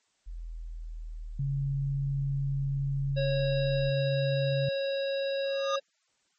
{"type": "exponential sweep", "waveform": "sine", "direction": "down", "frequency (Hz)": [41.92, 33], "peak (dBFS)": -36, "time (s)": [0.26, 3.91], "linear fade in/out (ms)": 20}
{"type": "tone", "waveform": "sine", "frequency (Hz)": 137.7, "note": "C#3", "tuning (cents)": -11, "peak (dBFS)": -27, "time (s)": [1.39, 4.69], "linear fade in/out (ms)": 5}
{"type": "harmonic tone", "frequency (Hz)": 549, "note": "C#5", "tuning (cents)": -17, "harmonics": [1, 3, 5, 7, 9], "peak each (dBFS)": [-28, -42, -43, -40, -47], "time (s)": [3.16, 5.8], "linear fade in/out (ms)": 20}
{"type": "tone with exponential growth", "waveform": "square", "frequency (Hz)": 1220, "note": "D#6", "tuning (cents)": -34, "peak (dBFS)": -27, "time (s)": [5.44, 5.76], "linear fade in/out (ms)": 5, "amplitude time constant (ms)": 69}
{"effects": ["white hiss -72 dBFS RMS until 6.38 s", "MP3 32 kbps"]}